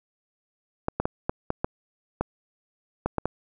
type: clicks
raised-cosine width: 1 ms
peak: -10 dBFS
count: 10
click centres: 0.884 / 1 / 1.055 / 1.295 / 1.504 / 1.645 / 2.21 / 3.06 / 3.183 / 3.256 s
effects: none